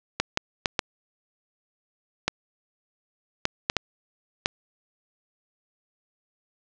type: clicks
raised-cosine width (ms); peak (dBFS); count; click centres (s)
0.2; -4; 9; 0.2 / 0.374 / 0.658 / 0.792 / 2.28 / 3.454 / 3.699 / 3.767 / 4.459
effects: low-pass 7000 Hz 12 dB/octave